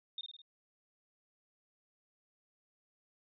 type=tone with echo; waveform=sine; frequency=3673 Hz; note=A#7; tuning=26 cents flat; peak=-38 dBFS; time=0.18-0.21 s; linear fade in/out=2 ms; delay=52 ms; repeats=4; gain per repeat=-4 dB; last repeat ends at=0.418 s; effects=none